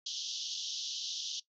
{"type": "band-pass noise", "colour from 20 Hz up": "pink", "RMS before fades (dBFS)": -39, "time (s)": [0.06, 1.4], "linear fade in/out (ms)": 5, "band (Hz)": [3000, 6400], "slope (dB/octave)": 96, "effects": ["noise-tail reverb RT60 0.1 s tail -17 dB re dry"]}